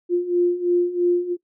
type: beating tone pair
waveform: sine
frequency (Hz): 350 / 353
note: F4 / F4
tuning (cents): +4 / +19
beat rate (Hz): 3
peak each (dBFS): -22 / -18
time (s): 0.09-1.37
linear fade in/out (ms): 50
effects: noise-tail reverb RT60 0.1 s tail -20 dB re dry